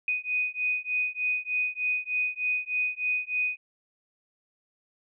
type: beating tone pair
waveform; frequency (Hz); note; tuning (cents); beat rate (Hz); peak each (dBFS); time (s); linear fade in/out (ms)
sine; 2489 / 2492.3; D#7 / D#7; 0 / +2; 3.3; -29; 0.08-3.57; 2
effects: none